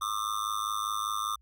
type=tone with amplitude modulation; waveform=square; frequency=1198 Hz; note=D6; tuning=34 cents sharp; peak=-26 dBFS; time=0.01-1.36 s; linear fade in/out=10 ms; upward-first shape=sine; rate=105 Hz; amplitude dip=100%; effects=added 60 Hz sine -59 dBFS peak until 1.41 s